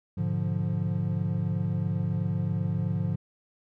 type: chord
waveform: triangle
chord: G# diminished seventh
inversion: none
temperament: equal with one note detuned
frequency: 103.83 / 123.9 / 146.83 / 174.61 Hz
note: G#2 / B2 / D3 / F3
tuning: 0 / +6 / 0 / 0 cents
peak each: -28 / -34 / -29 / -28 dBFS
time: 0.17-3.16 s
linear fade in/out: 10 ms
effects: none